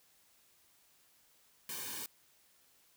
white noise with comb filter, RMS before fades -42 dBFS, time 1.69-2.06 s, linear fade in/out 2 ms, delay 1.5 ms, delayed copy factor -0.95, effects white hiss -68 dBFS RMS until 2.96 s

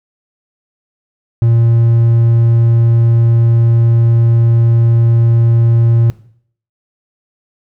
triangle tone, 116.1 Hz, A#2, 7 cents flat, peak -5 dBFS, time 1.42-6.1 s, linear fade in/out 0 ms, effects noise-tail reverb RT60 0.6 s tail -19 dB re dry

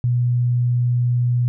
sine tone, 122.1 Hz, B2, 19 cents flat, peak -15 dBFS, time 0.04-1.48 s, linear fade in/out 0 ms, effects none

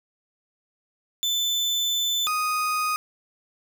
35% pulse tone pair in turn, 3520 / 1244.5 Hz, A7 / D#6, 0 / 0 cents, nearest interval octave + tritone, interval 1800 cents, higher first, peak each -20 / -21 dBFS, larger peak first, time 1.23-2.27 / 2.27-2.96 s, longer first, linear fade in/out 0 ms, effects none

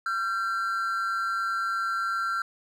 triangle tone pair together, 1365.1 / 1568 Hz, F6 / G6, -40 / 0 cents, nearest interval major second, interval 240 cents, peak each -25 / -30 dBFS, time 0.06-2.42 s, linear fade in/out 2 ms, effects none

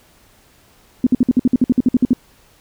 sine tone bursts, 250.3 Hz, B3, 23 cents sharp, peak -8 dBFS, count 14, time 1.04-2.133 s, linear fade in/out 2 ms, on 27 ms, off 55 ms, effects pink hiss -52 dBFS RMS until 2.6 s

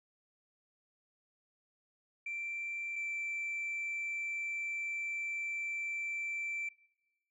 sine tone pair in turn, 2349 / 2338 Hz, D7 / D7, 0 / -8 cents, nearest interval unison, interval 8 cents, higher first, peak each -36 / -33 dBFS, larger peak second, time 2.26-2.96 / 2.96-6.69 s, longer second, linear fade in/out 5 ms, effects noise-tail reverb RT60 1.0 s tail -23 dB re dry + tanh soft clip ceiling -33 dBFS

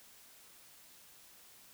silence, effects white hiss -59 dBFS RMS until 1.73 s

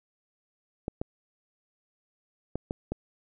clicks, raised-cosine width 2 ms, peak -17 dBFS, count 5, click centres 0.881 / 1.015 / 2.556 / 2.709 / 2.92 s, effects none

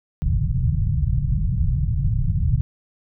white low-pass noise, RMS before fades -20 dBFS, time 0.22-2.61 s, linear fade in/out 0 ms, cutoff 150 Hz, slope 48 dB/octave, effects none

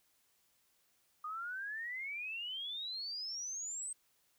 sine exponential sweep, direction up, 1215 to 8372 Hz, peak -39 dBFS, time 1.24-3.93 s, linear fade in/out 5 ms, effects white hiss -74 dBFS RMS until 4.38 s

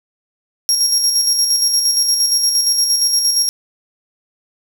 30% pulse tone with tremolo, 5588 Hz, F8, in tune, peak -7 dBFS, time 0.69-3.49 s, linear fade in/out 0 ms, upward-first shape square, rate 8.6 Hz, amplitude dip 40%, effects 8-bit

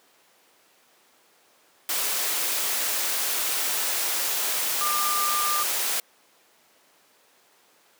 sine tone in noise, 1200 Hz, D6, 37 cents sharp, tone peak -25 dBFS, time 4.81-5.63 s, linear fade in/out 2 ms, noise white, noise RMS -26 dBFS, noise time 1.89-6 s, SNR -2 dB, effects pink hiss -59 dBFS RMS until 7.99 s + high-pass 400 Hz 12 dB/octave

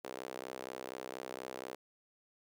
sawtooth tone with high-pass filter, 64.2 Hz, C2, 32 cents flat, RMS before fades -45 dBFS, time 0.04-1.75 s, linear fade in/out 5 ms, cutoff 450 Hz, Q 1.7, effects none

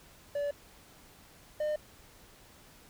triangle tone pair in turn, 576 / 605.3 Hz, D5 / D#5, -34 / -48 cents, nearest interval minor second, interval 86 cents, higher second, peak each -28 / -27 dBFS, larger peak second, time 0.35-0.51 / 1.6-1.76 s, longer neither, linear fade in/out 5 ms, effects pink hiss -57 dBFS RMS until 2.89 s

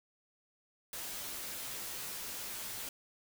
white noise with comb filter, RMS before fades -42 dBFS, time 0.93-2.89 s, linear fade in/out 2 ms, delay 13 ms, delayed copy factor -0.65, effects none

